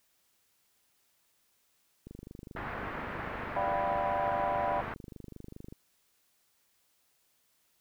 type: click train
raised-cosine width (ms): 3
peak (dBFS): -32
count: 92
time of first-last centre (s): 2.07-5.725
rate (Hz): 24.9
type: low-pass noise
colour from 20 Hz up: white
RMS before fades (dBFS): -39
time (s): 2.56-4.94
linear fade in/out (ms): 2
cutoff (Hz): 1800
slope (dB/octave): 24
type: chord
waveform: sine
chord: G dominant seventh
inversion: second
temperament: equal with one note detuned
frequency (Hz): 587.3 / 698.5 / 780.4 / 987.8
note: D5 / F5 / G5 / B5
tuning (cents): 0 / 0 / -8 / 0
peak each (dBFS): -34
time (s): 3.56-4.81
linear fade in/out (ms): 5
effects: white hiss -72 dBFS RMS until 7.8 s